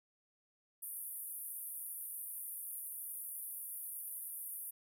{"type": "band-pass noise", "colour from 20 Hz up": "white", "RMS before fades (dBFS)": -45, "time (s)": [0.82, 4.71], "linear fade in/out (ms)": 10, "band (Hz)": [9400, 15000], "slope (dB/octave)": 96, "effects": []}